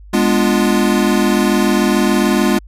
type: chord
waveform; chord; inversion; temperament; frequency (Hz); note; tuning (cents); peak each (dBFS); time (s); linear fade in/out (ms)
square; G# diminished seventh; none; equal with one note detuned; 206.7 / 246.9 / 293.7 / 349.2; G#3 / B3 / D4 / F4; -8 / 0 / 0 / 0; -16 / -18 / -20 / -18; 0.13-2.59; 10
effects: added 50 Hz sine -35 dBFS peak until 2.67 s + resampled to 32000 Hz